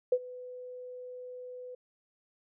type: tone with ADSR envelope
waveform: sine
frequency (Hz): 499.9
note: B4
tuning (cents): +21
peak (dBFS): -20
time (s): 0.12-1.75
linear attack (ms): 5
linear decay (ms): 56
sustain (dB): -21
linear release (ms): 6
effects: none